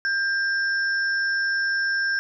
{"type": "tone pair together", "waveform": "sine", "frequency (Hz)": [1595, 5374], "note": ["G6", "E8"], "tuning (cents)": [30, 33], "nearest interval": "octave + major sixth", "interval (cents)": 2103, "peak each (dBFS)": [-21, -32], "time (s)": [0.05, 2.19], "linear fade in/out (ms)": 0, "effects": []}